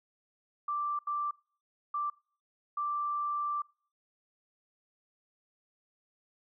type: tone bursts at uneven times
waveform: sine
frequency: 1174.7 Hz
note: D6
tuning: in tune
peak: -30 dBFS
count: 4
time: 0.68-0.99 / 1.07-1.31 / 1.94-2.1 / 2.77-3.62 s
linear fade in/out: 5 ms
effects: noise-tail reverb RT60 0.5 s tail -26 dB re dry